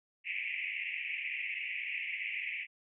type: band-pass noise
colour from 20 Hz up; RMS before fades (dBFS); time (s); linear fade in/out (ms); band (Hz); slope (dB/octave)
white; -38; 0.24-2.67; 50; 2000 to 2700; 96
effects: none